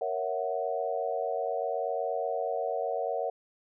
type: chord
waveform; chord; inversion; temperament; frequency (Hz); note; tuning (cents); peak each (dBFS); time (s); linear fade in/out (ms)
sine; F# dominant seventh; first; equal; 466.2 / 554.4 / 659.3 / 740; A#4 / C#5 / E5 / F#5; 0 / 0 / 0 / 0; -34; 0.01-3.3; 5
effects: none